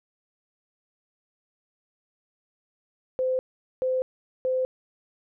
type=tone bursts; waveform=sine; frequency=515 Hz; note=C5; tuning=28 cents flat; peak=-22 dBFS; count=3; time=3.19-4.65 s; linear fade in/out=0 ms; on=200 ms; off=430 ms; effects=none